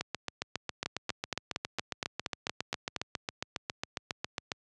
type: two click trains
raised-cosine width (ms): 0.2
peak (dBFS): -14 / -15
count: 10 / 34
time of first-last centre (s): 0.86-2.963 / 0.01-4.518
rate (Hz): 4.28 / 7.32
effects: high-pass 80 Hz 12 dB/octave + resampled to 22050 Hz